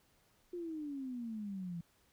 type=exponential sweep; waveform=sine; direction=down; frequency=358.6 to 166.1 Hz; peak=-39 dBFS; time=0.53-1.81 s; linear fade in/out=5 ms; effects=pink hiss -71 dBFS RMS until 2.12 s